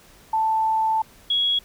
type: tone pair in turn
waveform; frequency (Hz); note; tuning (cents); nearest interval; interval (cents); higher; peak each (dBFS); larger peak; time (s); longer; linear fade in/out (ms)
sine; 882 / 3330; A5 / G#7; +4 / +4; octave + major seventh; 2300; second; -18; neither; 0.33-1.02 / 1.3-1.59; first; 5
effects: pink hiss -51 dBFS RMS until 1.64 s